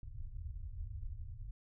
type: low-pass noise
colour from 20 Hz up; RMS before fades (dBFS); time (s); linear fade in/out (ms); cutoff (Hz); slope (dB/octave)
pink; -44; 0.03-1.51; 2; 110; 48
effects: none